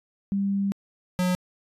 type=tone pair in turn; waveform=sine / square; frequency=198.1 / 181.33 Hz; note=G3 / F#3; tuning=+18 / -35 cents; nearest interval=major second; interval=153 cents; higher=first; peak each=-22 dBFS; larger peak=neither; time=0.32-0.72 / 1.19-1.35 s; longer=first; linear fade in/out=0 ms; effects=resampled to 32000 Hz